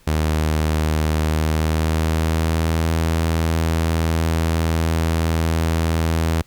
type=tone with pitch glide; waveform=sawtooth; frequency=77.78 to 81.55 Hz; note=D#2 to E2; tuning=0 to -18 cents; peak=-13 dBFS; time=0.07-6.42 s; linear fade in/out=5 ms; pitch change=+82 cents; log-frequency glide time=1.19-2.85 s; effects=pink hiss -54 dBFS RMS until 6.46 s